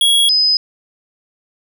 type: tone pair in turn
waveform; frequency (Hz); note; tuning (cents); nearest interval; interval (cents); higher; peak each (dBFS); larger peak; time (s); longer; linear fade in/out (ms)
square / sine; 3322 / 5029; G#7 / D#8; 0 / +18; perfect fifth; 718; second; -10; neither; 0.01-0.29 / 0.29-0.57; neither; 2
effects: none